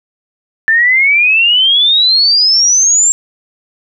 sine exponential sweep, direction up, 1760 to 7510 Hz, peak -6 dBFS, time 0.68-3.12 s, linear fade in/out 0 ms, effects none

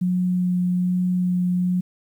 sine tone with vibrato, 180.4 Hz, F#3, 44 cents flat, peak -18 dBFS, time 0.01-1.81 s, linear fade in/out 10 ms, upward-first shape sine, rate 1.2 Hz, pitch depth 9 cents each way, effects 9-bit

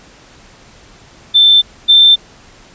sine tone pair in turn, 3548 / 3563 Hz, A7 / A7, +14 / +21 cents, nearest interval unison, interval 7 cents, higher second, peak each -4 / -3 dBFS, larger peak second, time 1.34-1.62 / 1.88-2.16 s, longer neither, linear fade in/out 20 ms, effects pink hiss -42 dBFS RMS until 2.74 s + resampled to 16000 Hz

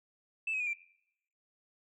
sine tone with pitch steps, 2637 / 2541 / 2449 / 2360 Hz, E7 / D#7 / D#7 / D7, 0 / +36 / -28 / +8 cents, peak -30 dBFS, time 0.47-0.734 s, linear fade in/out 5 ms, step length 66 ms, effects noise-tail reverb RT60 0.8 s tail -22 dB re dry + tanh soft clip ceiling -27 dBFS

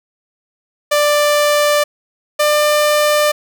sawtooth tone pair in turn, 590 / 596.5 Hz, D5 / D5, +8 / +27 cents, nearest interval unison, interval 19 cents, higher second, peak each -7 dBFS, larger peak neither, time 0.91-1.84 / 2.39-3.32 s, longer neither, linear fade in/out 10 ms, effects none

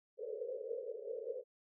white band-pass noise, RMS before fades -43 dBFS, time 0.17-1.44 s, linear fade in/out 50 ms, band 430 to 530 Hz, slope 96 dB/octave, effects none

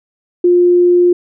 sine tone, 353.5 Hz, F4, 21 cents sharp, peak -6 dBFS, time 0.44-1.13 s, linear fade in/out 5 ms, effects none

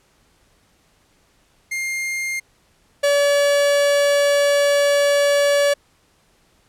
45% pulse tone pair in turn, 2117 / 571.5 Hz, C7 / D5, +20 / -47 cents, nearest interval octave + major seventh, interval 2267 cents, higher first, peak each -22 / -14 dBFS, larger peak second, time 1.71-2.4 / 3.03-5.74 s, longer second, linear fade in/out 10 ms, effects pink hiss -59 dBFS RMS until 6.68 s + low-pass 11000 Hz 12 dB/octave

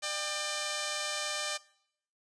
5% pulse tone pair together, 599 / 790.9 Hz, D5 / G5, +34 / +15 cents, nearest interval perfect fourth, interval 481 cents, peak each -22 / -27 dBFS, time 0.02-1.58 s, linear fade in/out 20 ms, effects noise-tail reverb RT60 0.7 s tail -21 dB re dry + resampled to 22050 Hz

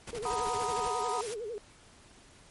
pink noise with tremolo, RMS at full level -41 dBFS, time 0.07-0.9 s, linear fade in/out 5 ms, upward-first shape square, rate 13 Hz, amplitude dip 75%
sine tone with vibrato, 445.1 Hz, A4, 20 cents sharp, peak -35 dBFS, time 0.13-1.58 s, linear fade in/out 0 ms, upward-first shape sine, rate 11 Hz, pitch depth 160 cents each way
sine chord, B major seventh, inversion second, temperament equal, 740 / 932.3 / 987.8 / 1244.5 Hz, F#5 / A#5 / B5 / D#6, 0 / 0 / 0 / 0 cents, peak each -36 dBFS, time 0.25-1.21 s, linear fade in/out 2 ms
white noise, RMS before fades -41 dBFS, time 0.26-1.34 s, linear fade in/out 2 ms
effects pink hiss -57 dBFS RMS until 2.5 s + MP3 48 kbps

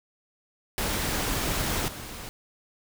pink noise with level steps, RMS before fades -28 / -39 dBFS, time 0.78-2.29 s, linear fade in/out 0 ms, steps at 1.88 s, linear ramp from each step 2 ms, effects none

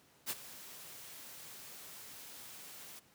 white noise with ADSR envelope, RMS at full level -35 dBFS, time 0.26-3 s, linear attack 43 ms, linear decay 35 ms, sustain -16 dB, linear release 18 ms, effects pink hiss -66 dBFS RMS until 3.14 s + high-pass 100 Hz 12 dB/octave

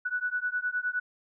sine beating tone pair, 1474 / 1483.7 Hz, F#6 / F#6, -7 / +4 cents, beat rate 9.7 Hz, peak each -31 dBFS, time 0.05-1 s, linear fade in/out 10 ms, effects none

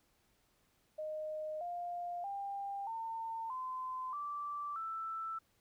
sine tone with pitch steps, 618 / 701.7 / 796.8 / 904.8 / 1027.4 / 1166.6 / 1324.7 Hz, D#5 / F5 / G5 / A5 / C6 / D6 / E6, -12 / +8 / +28 / +48 / -32 / -12 / +8 cents, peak -38 dBFS, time 0.98-5.39 s, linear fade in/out 10 ms, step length 630 ms, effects pink hiss -74 dBFS RMS until 5.6 s

